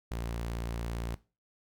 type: tone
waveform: sawtooth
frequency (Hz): 57.7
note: A#1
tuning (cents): -17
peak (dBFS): -30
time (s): 0.11-1.15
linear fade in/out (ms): 5
effects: noise-tail reverb RT60 0.3 s tail -18 dB re dry